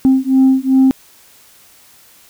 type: beating tone pair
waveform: sine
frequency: 262.8 / 265.4 Hz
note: C4 / C4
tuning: +8 / +25 cents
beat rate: 2.6 Hz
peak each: -10 dBFS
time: 0.05-0.91 s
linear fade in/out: 0 ms
effects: tanh soft clip ceiling -4 dBFS + white hiss -46 dBFS RMS until 2.29 s